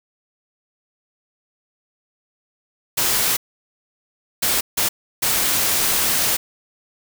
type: noise bursts at uneven times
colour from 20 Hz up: white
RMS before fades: -19 dBFS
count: 4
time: 2.97-3.37 / 4.42-4.61 / 4.77-4.89 / 5.22-6.37 s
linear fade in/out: 10 ms
effects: none